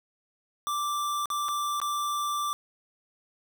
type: tone with dropouts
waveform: square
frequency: 1174.7 Hz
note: D6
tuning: in tune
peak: -28 dBFS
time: 0.67-2.53 s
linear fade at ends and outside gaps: 0 ms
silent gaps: 1.257-1.302 / 1.484-1.488 / 1.801-1.816 s
effects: none